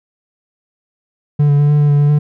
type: tone with pitch steps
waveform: triangle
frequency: 146.6 / 143.6 / 145.9 / 147.9 / 146.7 / 144.5 / 145.5 / 148.2 Hz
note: D3 / D3 / D3 / D3 / D3 / D3 / D3 / D3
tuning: -3 / -39 / -11 / +13 / -2 / -28 / -16 / +16 cents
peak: -6 dBFS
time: 1.39-2.19 s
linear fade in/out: 10 ms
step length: 100 ms
effects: none